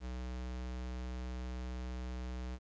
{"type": "tone", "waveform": "square", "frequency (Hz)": 62.4, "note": "B1", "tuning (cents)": 19, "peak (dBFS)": -40, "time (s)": [0, 2.59], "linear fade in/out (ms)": 50, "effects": ["resampled to 16000 Hz", "11-bit"]}